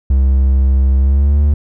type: tone with pitch glide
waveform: triangle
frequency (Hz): 66.6 to 73.05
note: C2 to D2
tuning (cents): +31 to -9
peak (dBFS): -6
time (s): 0.1-1.54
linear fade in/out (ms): 5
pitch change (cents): +160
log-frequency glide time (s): 0.98-1.42
effects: none